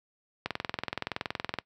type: click train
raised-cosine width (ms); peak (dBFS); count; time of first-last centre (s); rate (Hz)
0.3; -14; 25; 0.46-1.587; 21.3
effects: noise-tail reverb RT60 0.1 s tail -21 dB re dry + high-pass 80 Hz 12 dB/octave